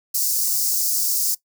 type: high-pass noise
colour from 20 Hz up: white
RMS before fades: -21 dBFS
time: 0.14-1.35 s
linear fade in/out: 10 ms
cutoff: 4800 Hz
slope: 48 dB/octave
effects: noise-tail reverb RT60 0.1 s tail -19 dB re dry